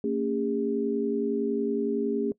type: tone cluster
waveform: sine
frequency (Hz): 228.3 / 279.1 / 405.9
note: A#3 / C#4 / G#4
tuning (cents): -36 / +12 / -40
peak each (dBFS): -29 / -30 / -28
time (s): 0.04-2.32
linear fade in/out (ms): 2
effects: noise-tail reverb RT60 0.1 s tail -22 dB re dry